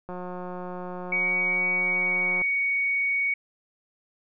click train, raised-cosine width 1 ms, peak -23 dBFS, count 420, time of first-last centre 0.09-2.418 s, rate 180 Hz
sine tone with pitch glide, 2252 to 2236 Hz, C#7 to C#7, +27 to +14 cents, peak -22 dBFS, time 1.12-3.34 s, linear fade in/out 5 ms, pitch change -13 cents, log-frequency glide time 1.57-2.67 s
effects none

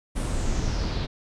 brown noise with low-pass filter sweep, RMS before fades -26 dBFS, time 0.15-1.07 s, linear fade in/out 20 ms, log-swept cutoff 9900 to 4000 Hz, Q 3.8, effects none

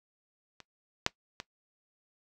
clicks, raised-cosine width 0.2 ms, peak -29 / -7 / -20 dBFS, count 3, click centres 0.603 / 1.064 / 1.401 s, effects noise-tail reverb RT60 0.1 s tail -20 dB re dry

